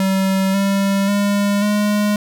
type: tone with pitch steps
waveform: square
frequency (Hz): 191.8 / 196.96 / 202.3 / 207.7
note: G3 / G3 / G#3 / G#3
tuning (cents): -37 / +8 / -45 / 0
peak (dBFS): -15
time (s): 0-2.16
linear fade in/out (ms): 2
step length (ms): 540
effects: none